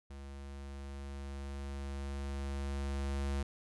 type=tone with level ramp; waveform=square; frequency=69.3 Hz; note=C#2; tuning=in tune; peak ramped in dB=-46 to -33 dBFS; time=0.1-3.43 s; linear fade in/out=5 ms; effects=resampled to 24000 Hz